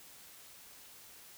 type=silence; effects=white hiss -55 dBFS RMS until 1.37 s